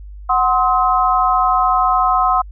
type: chord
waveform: sine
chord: C diminished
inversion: second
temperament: equal with one note detuned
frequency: 740 / 1046.5 / 1276.5 Hz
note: Gb5 / C6 / Eb6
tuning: 0 / 0 / +44 cents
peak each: -16 dBFS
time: 0.29-2.42 s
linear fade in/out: 10 ms
effects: added 50 Hz sine -31 dBFS peak until 2.51 s